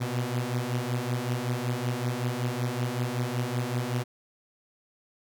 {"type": "beating tone pair", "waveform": "sawtooth", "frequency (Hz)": [120, 125.3], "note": ["B2", "B2"], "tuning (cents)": [-49, 25], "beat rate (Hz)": 5.3, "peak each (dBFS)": [-27, -26], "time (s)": [0, 4.04], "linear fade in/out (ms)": 20, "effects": []}